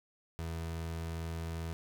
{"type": "tone", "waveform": "30% pulse", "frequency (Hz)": 82.41, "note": "E2", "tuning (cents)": 0, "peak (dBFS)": -34, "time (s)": [0.39, 1.73], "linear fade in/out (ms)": 0, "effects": []}